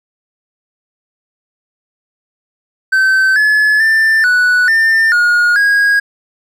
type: tone with pitch steps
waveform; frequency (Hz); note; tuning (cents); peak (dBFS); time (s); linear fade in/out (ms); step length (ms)
triangle; 1541 / 1712 / 1780 / 1478 / 1798 / 1436 / 1642; G6 / A6 / A6 / F#6 / A6 / F6 / G#6; -30 / -48 / +20 / -2 / +37 / +48 / -20; -6; 2.92-6; 10; 440
effects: none